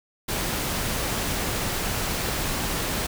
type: noise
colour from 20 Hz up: pink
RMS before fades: -27 dBFS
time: 0.28-3.07 s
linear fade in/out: 10 ms
effects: none